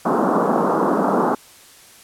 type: band-pass noise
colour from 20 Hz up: pink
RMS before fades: -18 dBFS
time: 0.05-1.35 s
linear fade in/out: 5 ms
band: 180 to 1300 Hz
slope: 48 dB/octave
effects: white hiss -46 dBFS RMS until 2.03 s + low-pass 12000 Hz 12 dB/octave